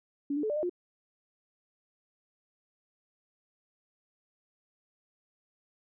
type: tone with pitch steps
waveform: sine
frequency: 284.2 / 296.6 / 432.4 / 590 / 609 / 355.2 Hz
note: C#4 / D4 / A4 / D5 / D#5 / F4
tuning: +43 / +17 / -30 / +8 / -37 / +29 cents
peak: -28 dBFS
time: 0.3-0.696 s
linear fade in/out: 5 ms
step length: 66 ms
effects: none